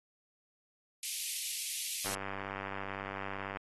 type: high-pass noise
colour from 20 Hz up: white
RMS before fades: -37 dBFS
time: 1.03-2.15 s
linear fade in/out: 2 ms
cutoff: 2200 Hz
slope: 48 dB/octave
type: click train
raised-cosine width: 0.5 ms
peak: -24 dBFS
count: 149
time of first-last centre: 2.06-3.57 s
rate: 98 Hz
effects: AAC 32 kbps